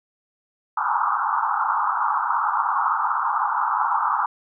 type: band-pass noise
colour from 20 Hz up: pink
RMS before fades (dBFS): -22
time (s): 0.77-4.26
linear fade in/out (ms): 5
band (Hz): 820 to 1400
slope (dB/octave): 96
effects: none